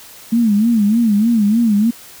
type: tone with vibrato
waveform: sine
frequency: 219.3 Hz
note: A3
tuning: 6 cents flat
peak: -10 dBFS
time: 0.32-1.91 s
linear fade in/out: 10 ms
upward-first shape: sine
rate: 3.3 Hz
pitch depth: 140 cents each way
effects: white hiss -39 dBFS RMS until 2.2 s